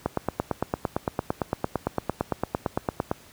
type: click train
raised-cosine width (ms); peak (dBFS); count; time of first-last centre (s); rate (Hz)
1; -9; 28; 0.06-3.114; 8.84
effects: pink hiss -51 dBFS RMS until 3.32 s + high-pass 60 Hz 12 dB/octave